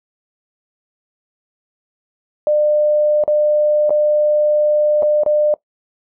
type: tone with dropouts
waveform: sine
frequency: 600 Hz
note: D5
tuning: 37 cents sharp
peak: -11 dBFS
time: 2.47-5.54 s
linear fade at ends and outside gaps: 1 ms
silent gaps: 3.238-3.278 / 3.895-3.905 / 5.024-5.03 / 5.235-5.262 s
effects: noise-tail reverb RT60 0.1 s tail -20 dB re dry